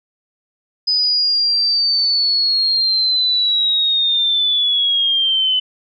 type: linear sweep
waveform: sine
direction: down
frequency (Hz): 5010 to 3012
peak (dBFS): -13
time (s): 0.87-5.6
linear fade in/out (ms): 10
effects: none